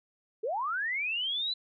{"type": "linear sweep", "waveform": "sine", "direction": "up", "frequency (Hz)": [400, 4046], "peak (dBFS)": -29, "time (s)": [0.43, 1.54], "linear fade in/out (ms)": 10, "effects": []}